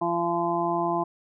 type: harmonic tone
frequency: 171.3 Hz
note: F3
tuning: 33 cents flat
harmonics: 1 / 2 / 4 / 5 / 6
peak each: -34 / -28 / -28 / -30 / -29 dBFS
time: 0.01-1.04 s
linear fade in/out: 10 ms
effects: none

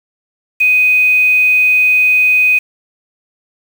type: tone with quantisation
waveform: sine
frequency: 2500 Hz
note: D#7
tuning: 8 cents sharp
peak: -7 dBFS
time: 0.6-2.59 s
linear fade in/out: 10 ms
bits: 5
effects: none

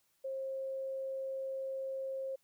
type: tone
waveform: sine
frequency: 534 Hz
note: C5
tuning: 35 cents sharp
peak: -36 dBFS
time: 0.24-2.36 s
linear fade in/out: 10 ms
effects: white hiss -75 dBFS RMS until 2.43 s

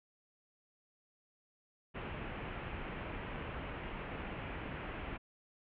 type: low-pass noise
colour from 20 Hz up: pink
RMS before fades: -43 dBFS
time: 1.94-5.18 s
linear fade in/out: 20 ms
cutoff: 2900 Hz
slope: 48 dB/octave
effects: none

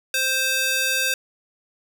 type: tone with high-pass filter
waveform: square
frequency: 523.3 Hz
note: C5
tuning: in tune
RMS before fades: -22 dBFS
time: 0.14-1.14 s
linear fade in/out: 2 ms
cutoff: 1900 Hz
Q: 0.79
effects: none

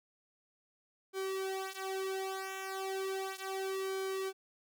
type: tone with flanger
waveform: sawtooth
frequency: 383.5 Hz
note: G4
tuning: 38 cents flat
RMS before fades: -38 dBFS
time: 1.13-4.33 s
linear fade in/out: 50 ms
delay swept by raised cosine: 1.1 to 5 ms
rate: 0.35 Hz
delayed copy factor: -0.9
effects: none

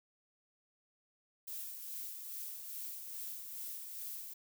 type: noise with tremolo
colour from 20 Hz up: violet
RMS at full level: -43 dBFS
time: 1.47-4.34 s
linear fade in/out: 10 ms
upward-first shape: sine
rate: 2.4 Hz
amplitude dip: 40%
effects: none

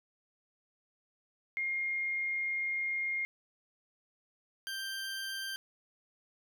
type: tone pair in turn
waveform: sine / 20% pulse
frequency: 2129 / 1573 Hz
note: C7 / G6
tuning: +30 / +6 cents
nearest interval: perfect fourth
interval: 524 cents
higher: first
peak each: -31 / -32 dBFS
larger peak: first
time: 1.57-3.25 / 4.67-5.56 s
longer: first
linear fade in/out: 0 ms
effects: none

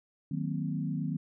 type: chord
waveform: sine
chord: C half-diminished seventh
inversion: first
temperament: equal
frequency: 155.56 / 185 / 233.1 / 261.6 Hz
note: Eb3 / Gb3 / Bb3 / C4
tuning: 0 / 0 / 0 / 0 cents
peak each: -33 / -36 / -38 / -37 dBFS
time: 0.31-1.17 s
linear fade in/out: 5 ms
effects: none

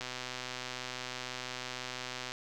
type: click train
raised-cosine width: 0.2 ms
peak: -21 dBFS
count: 292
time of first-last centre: 0.01-2.32 s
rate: 126 Hz
effects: none

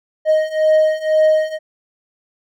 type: beating tone pair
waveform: triangle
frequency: 622.3 / 624.3 Hz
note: D#5 / D#5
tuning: 0 / +6 cents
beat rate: 2 Hz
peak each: -14 / -12 dBFS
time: 0.25-1.59 s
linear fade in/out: 50 ms
effects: none

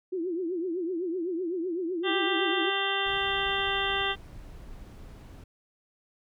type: tone with vibrato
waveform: sine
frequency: 350 Hz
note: F4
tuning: 4 cents sharp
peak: -28 dBFS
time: 0.12-2.7 s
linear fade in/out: 10 ms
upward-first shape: triangle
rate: 7.9 Hz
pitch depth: 170 cents each way
type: harmonic tone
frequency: 393.5 Hz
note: G4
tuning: 7 cents sharp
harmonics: 1 / 2 / 3 / 4 / 5 / 7 / 8 / 9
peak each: -34 / -34 / -34 / -34 / -34 / -34 / -34 / -34 dBFS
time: 2.03-4.16 s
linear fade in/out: 50 ms
type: noise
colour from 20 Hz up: brown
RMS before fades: -45 dBFS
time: 3.06-5.44 s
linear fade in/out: 5 ms
effects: none

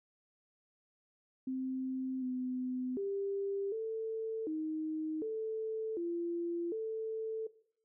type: tone with pitch steps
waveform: sine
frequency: 260.7 / 254 / 396.4 / 444.7 / 312.9 / 440.6 / 342.3 / 442.5 Hz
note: C4 / B3 / G4 / A4 / D#4 / A4 / F4 / A4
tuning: -6 / +49 / +19 / +18 / +10 / +2 / -35 / +10 cents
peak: -34 dBFS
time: 1.47-7.47 s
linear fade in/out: 5 ms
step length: 750 ms
effects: noise-tail reverb RT60 0.6 s tail -18 dB re dry

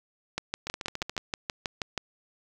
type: two click trains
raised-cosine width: 0.2 ms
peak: -12 / -17 dBFS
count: 11 / 8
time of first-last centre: 0.38-1.977 / 0.67-1.166 s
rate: 6.26 / 14.1 Hz
effects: 8-bit

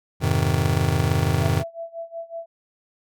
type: chord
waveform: square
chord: F minor seventh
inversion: none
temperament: just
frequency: 87.31 / 104.77 / 130.96 / 157.15 Hz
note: F2 / Ab2 / C3 / Eb3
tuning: 0 / +16 / +2 / +18 cents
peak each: -25 dBFS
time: 0.2-1.64 s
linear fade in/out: 50 ms
type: tone with tremolo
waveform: sine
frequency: 667 Hz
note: E5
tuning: 20 cents sharp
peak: -28 dBFS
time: 1.4-2.46 s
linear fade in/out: 5 ms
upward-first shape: sine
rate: 5.4 Hz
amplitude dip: 90%
effects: none

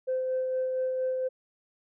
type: tone with tremolo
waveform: sine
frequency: 516 Hz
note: C5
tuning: 24 cents flat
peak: -24 dBFS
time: 0.07-1.29 s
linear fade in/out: 20 ms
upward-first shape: sine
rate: 4.3 Hz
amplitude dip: 30%
effects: tanh soft clip ceiling -22 dBFS

